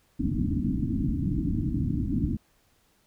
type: low-pass noise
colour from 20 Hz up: white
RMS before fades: -27 dBFS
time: 0.19-2.37 s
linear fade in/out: 10 ms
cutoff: 310 Hz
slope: 96 dB/octave
effects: pink hiss -66 dBFS RMS until 3.06 s